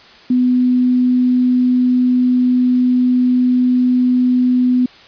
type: tone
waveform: sine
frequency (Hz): 250.2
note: B3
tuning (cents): +23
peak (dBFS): -10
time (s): 0.3-4.86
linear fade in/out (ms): 5
effects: white hiss -42 dBFS RMS until 5.07 s + resampled to 11025 Hz